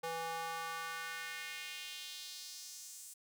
square tone with high-pass filter sweep, 164.81 Hz, E3, in tune, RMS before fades -44 dBFS, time 0.03-3.14 s, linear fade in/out 10 ms, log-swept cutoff 610 to 8300 Hz, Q 2, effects none

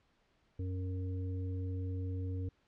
harmonic tone, 92.5 Hz, F#2, in tune, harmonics 1 / 3 / 5, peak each -35 / -45 / -49 dBFS, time 0.59-2.49 s, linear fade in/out 5 ms, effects pink hiss -73 dBFS RMS until 2.67 s + low-pass 4000 Hz 12 dB/octave

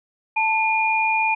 sine tone pair together, 883 / 2429 Hz, A5 / D#7, +6 / -42 cents, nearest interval octave + tritone, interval 1752 cents, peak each -20 dBFS, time 0.36-1.35 s, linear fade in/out 10 ms, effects none

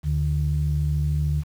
sine tone pair together, 75.3 / 148.78 Hz, D2 / D3, +44 / +23 cents, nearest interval octave, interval 1179 cents, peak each -22 dBFS, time 0.03-1.44 s, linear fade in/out 50 ms, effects tanh soft clip ceiling -13 dBFS + 8-bit

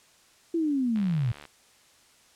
sine linear sweep, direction down, 341.5 to 110 Hz, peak -23 dBFS, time 0.54-1.32 s, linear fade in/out 5 ms
click train, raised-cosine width 0.3 ms, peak -28 dBFS, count 37, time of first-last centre 0.96-1.453 s, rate 73 Hz
effects white hiss -59 dBFS RMS until 2.35 s + low-pass 9000 Hz 12 dB/octave

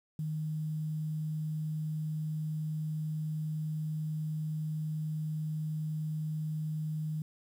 sine tone with quantisation, 154.9 Hz, D#3, 7 cents flat, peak -32 dBFS, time 0.19-7.22 s, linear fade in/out 2 ms, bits 10, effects none

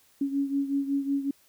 sine beating tone pair, 277.2 / 282.6 Hz, C#4 / C#4, 0 / +34 cents, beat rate 5.4 Hz, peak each -26 / -31 dBFS, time 0.21-1.31 s, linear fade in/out 5 ms, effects white hiss -62 dBFS RMS until 1.48 s

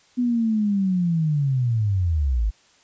sine linear sweep, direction down, 249.6 to 48.49 Hz, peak -18 dBFS, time 0.17-2.51 s, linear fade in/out 20 ms, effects white hiss -57 dBFS RMS until 2.83 s + resampled to 16000 Hz

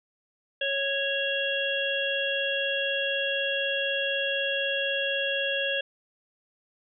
harmonic tone, 552 Hz, C#5, 7 cents flat, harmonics 1 / 3 / 5 / 6, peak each -30 / -31 / -31 / -31 dBFS, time 0.61-5.81 s, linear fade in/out 5 ms, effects none

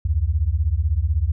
sine beating tone pair, 69.5 / 85.5 Hz, C#2 / F2, +5 / -36 cents, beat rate 16 Hz, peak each -20 dBFS, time 0.05-1.32 s, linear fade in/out 5 ms, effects none

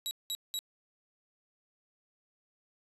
sawtooth tone bursts, 3872 Hz, B7, 35 cents flat, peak -30 dBFS, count 3, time 0.06-0.59 s, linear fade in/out 0 ms, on 50 ms, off 190 ms, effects resampled to 32000 Hz + 10-bit

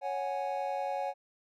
triangle chord, C# suspended fourth, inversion none, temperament equal, 554.4 / 740 / 830.6 Hz, C#5 / F#5 / G#5, 0 / 0 / 0 cents, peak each -34 dBFS, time 0.01-1.14 s, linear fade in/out 50 ms, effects none

